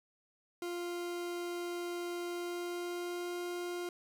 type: tone with pitch glide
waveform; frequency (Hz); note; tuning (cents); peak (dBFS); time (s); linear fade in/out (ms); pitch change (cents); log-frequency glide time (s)
40% pulse; 349.2 to 352.2; F4 to F4; 0 to +15; -36; 0.62-3.89; 2; +15; 2.28-3.4
effects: 12-bit